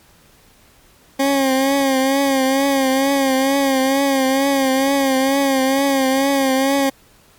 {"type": "tone with vibrato", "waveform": "20% pulse", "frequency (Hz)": 270.4, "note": "C#4", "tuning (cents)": -43, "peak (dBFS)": -9, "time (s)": [1.19, 6.9], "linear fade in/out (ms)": 10, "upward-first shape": "triangle", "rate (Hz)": 2.2, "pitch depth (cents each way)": 60, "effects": ["pink hiss -51 dBFS RMS until 7.38 s", "MP3 96 kbps"]}